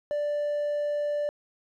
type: tone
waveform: triangle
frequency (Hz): 587.3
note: D5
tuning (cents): 0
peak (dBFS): -23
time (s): 0.11-1.29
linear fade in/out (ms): 0
effects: tanh soft clip ceiling -19 dBFS